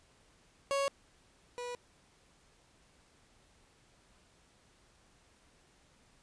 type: tone pair in turn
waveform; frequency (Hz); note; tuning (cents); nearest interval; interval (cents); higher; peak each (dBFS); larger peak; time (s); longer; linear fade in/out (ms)
30% pulse; 554.4 / 488.2; C#5 / B4; 0 / -20; major second; 220; first; -27 / -36; first; 0.71-0.88 / 1.58-1.75; neither; 0
effects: pink hiss -66 dBFS RMS until 6.22 s + resampled to 22050 Hz